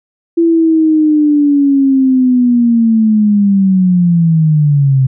sine linear sweep, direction down, 337.2 to 129.7 Hz, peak -6 dBFS, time 0.37-5.07 s, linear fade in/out 10 ms, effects none

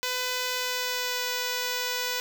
5% pulse tone with pitch glide, 501 to 494.4 Hz, B4 to B4, +25 to +2 cents, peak -16 dBFS, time 0.03-2.2 s, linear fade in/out 0 ms, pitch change -23 cents, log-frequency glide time 0.57-1.28 s, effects 7-bit

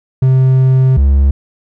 triangle tone pair in turn, 130.81 / 69.05 Hz, C3 / C#2, 0 / -6 cents, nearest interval major seventh, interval 1106 cents, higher first, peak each -4 dBFS, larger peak neither, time 0.22-0.97 / 0.97-1.31 s, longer first, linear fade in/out 5 ms, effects none

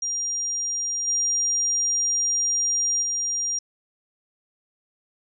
sine tone with level steps, 5700 Hz, F8, 34 cents sharp, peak -24 / -20 / -23 dBFS, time 0.02-3.59 s, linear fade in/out 5 ms, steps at 1.07 / 3.02 s, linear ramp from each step 10 ms, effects none

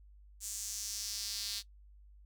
square tone with high-pass filter sweep, 106.6 Hz, G#2, 46 cents sharp, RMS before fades -40 dBFS, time 0.4-1.63 s, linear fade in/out 50 ms, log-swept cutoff 7300 to 4200 Hz, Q 2.9, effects noise-tail reverb RT60 0.1 s tail -18 dB re dry + added 50 Hz sine -55 dBFS peak until 2.25 s

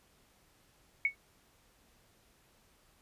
sine tone with exponential decay, 2217 Hz, C#7, in tune, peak -22 dBFS, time 1.05-1.15 s, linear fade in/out 2 ms, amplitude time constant 20 ms, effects pink hiss -67 dBFS RMS until 3.01 s + resampled to 32000 Hz

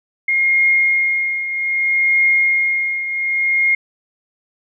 sine tone with tremolo, 2138 Hz, C7, 37 cents sharp, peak -10 dBFS, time 0.28-3.75 s, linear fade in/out 5 ms, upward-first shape triangle, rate 0.63 Hz, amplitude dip 70%, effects none

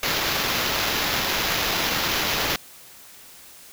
violet noise with sample-and-hold, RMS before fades -24 dBFS, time 0.03-2.56 s, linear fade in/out 2 ms, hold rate 8820 Hz, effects white hiss -46 dBFS RMS until 3.72 s

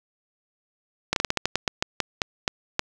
slowing click train, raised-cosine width 0.2 ms, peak -4 dBFS, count 14, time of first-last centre 1.13-2.794 s, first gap 32 ms, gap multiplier 1.21, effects none

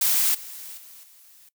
blue noise with level steps, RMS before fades -21 / -39 / -46 / -52 dBFS, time 0.01-1.49 s, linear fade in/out 5 ms, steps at 0.34 / 0.77 / 1.03 s, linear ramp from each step 10 ms, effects noise-tail reverb RT60 0.1 s tail -19 dB re dry

